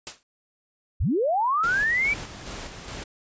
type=noise with exponential decay; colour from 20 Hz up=white; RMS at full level=-30 dBFS; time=0.07-0.23 s; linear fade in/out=0 ms; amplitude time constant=34 ms
type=linear sweep; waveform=sine; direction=up; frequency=38.38 to 2349 Hz; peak=-20 dBFS; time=1-2.14 s; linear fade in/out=10 ms
type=noise with tremolo; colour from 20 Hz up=pink; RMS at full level=-36 dBFS; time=1.63-3.04 s; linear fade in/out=10 ms; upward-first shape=square; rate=2.4 Hz; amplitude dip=40%
effects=resampled to 16000 Hz